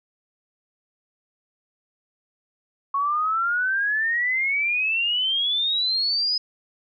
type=exponential sweep; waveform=sine; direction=up; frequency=1100 to 5060 Hz; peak=-20 dBFS; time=2.94-6.38 s; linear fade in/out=5 ms; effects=none